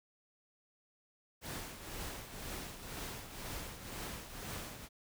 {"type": "noise with tremolo", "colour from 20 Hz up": "pink", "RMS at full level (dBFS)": -42, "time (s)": [1.41, 4.89], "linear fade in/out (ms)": 50, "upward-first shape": "triangle", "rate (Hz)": 2, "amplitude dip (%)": 65, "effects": []}